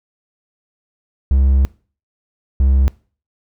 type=tone pair in turn; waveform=triangle; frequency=67.1 / 66.86 Hz; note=C2 / C2; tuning=+44 / +38 cents; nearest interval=unison; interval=6 cents; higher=first; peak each=-8 dBFS; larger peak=neither; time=1.31-1.65 / 2.6-2.88 s; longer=first; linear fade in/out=0 ms; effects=noise-tail reverb RT60 0.4 s tail -22 dB re dry